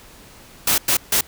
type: noise bursts at uneven times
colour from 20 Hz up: white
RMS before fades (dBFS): -17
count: 3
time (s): 0.67-0.78 / 0.88-0.97 / 1.12-1.21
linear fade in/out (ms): 5
effects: pink hiss -45 dBFS RMS until 1.27 s